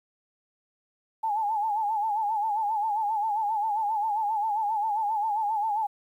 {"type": "tone with vibrato", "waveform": "sine", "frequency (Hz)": 854, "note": "G#5", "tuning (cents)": 48, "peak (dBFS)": -24, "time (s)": [1.23, 5.87], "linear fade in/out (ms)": 10, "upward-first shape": "sine", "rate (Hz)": 7.5, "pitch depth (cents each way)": 91, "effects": ["10-bit"]}